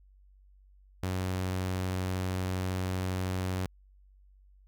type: tone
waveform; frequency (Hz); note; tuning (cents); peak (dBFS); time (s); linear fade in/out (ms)
sawtooth; 92.7; F#2; +4; -26; 1.03-3.66; 0
effects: added 48 Hz sine -56 dBFS peak until 4.67 s